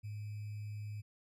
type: tone with sample-and-hold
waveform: sine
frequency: 105 Hz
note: G#2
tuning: 19 cents sharp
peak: -40 dBFS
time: 0.03-1.02 s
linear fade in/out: 20 ms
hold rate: 2450 Hz
effects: resampled to 32000 Hz